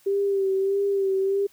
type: tone with vibrato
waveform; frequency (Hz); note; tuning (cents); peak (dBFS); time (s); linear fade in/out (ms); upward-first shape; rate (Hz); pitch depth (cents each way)
sine; 392; G4; 0; -20; 0.06-1.47; 10; sine; 1.6; 37
effects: white hiss -58 dBFS RMS until 1.52 s